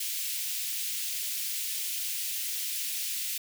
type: high-pass noise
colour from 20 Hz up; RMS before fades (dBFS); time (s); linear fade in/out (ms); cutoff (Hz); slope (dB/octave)
white; -33; 0-3.38; 5; 2300; 24
effects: none